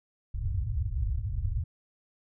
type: low-pass noise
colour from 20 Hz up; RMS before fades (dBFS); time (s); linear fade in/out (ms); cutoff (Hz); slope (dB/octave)
white; -30; 0.34-1.64; 10; 110; 48
effects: none